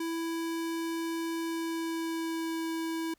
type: tone with pitch glide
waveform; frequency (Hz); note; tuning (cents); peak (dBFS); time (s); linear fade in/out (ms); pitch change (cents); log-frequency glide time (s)
square; 330.5 to 326.9; E4 to E4; +5 to -14; -32; 0-3.14; 5; -19; 1.4-2.66
effects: pink hiss -70 dBFS RMS until 3.18 s